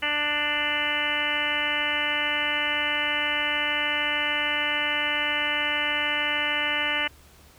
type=harmonic tone; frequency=295.6 Hz; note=D4; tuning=11 cents sharp; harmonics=1 / 2 / 3 / 4 / 5 / 6 / 7 / 8 / 9 / 10; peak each=-39 / -36 / -35 / -36 / -33 / -30 / -29 / -34 / -33 / -29 dBFS; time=0.02-7.08 s; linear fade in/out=10 ms; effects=added 72 Hz sine -54 dBFS peak until 7.58 s + pink hiss -54 dBFS RMS until 7.58 s